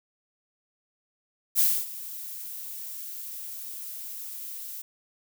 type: noise with ADSR envelope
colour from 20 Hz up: violet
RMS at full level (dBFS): -20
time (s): 1.55-4.82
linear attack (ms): 44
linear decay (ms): 260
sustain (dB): -18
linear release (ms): 7
effects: none